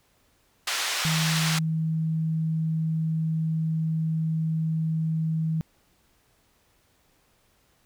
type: band-pass noise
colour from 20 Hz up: white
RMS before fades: -28 dBFS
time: 0.67-1.59 s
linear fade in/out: 5 ms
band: 840 to 5100 Hz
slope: 12 dB/octave
type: tone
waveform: sine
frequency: 160 Hz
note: D#3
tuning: 49 cents sharp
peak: -23 dBFS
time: 1.05-5.61 s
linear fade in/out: 0 ms
effects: pink hiss -65 dBFS RMS until 7.85 s